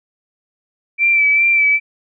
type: tone with vibrato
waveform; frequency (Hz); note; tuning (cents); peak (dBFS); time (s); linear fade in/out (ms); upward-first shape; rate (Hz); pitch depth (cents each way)
sine; 2329; D7; -15; -10; 0.98-1.8; 50; sine; 2.5; 31
effects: none